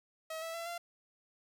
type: tone with pitch steps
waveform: sawtooth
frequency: 640 / 655.7 / 671.8 / 688.3 Hz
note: D#5 / E5 / E5 / F5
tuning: +49 / -9 / +33 / -25 cents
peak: -35 dBFS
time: 0.3-0.78 s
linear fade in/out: 5 ms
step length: 120 ms
effects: none